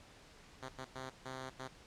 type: tone bursts at uneven times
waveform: 5% pulse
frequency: 130.81 Hz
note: C3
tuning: in tune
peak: -32 dBFS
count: 5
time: 0.62-0.69 / 0.78-0.85 / 0.95-1.1 / 1.25-1.5 / 1.59-1.68 s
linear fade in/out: 10 ms
effects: pink hiss -59 dBFS RMS until 1.86 s + low-pass 7000 Hz 12 dB/octave